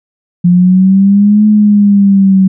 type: exponential two-way sweep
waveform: sine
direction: up then down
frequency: 174.61 to 213.2 to 188.7 Hz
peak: -3 dBFS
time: 0.44-2.48 s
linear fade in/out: 10 ms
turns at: 1.46 s
effects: none